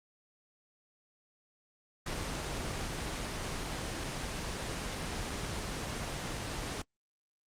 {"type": "noise", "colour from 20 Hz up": "pink", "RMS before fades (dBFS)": -36, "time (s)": [2.06, 6.82], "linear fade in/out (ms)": 5, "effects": ["low-pass 8000 Hz 12 dB/octave", "Opus 24 kbps"]}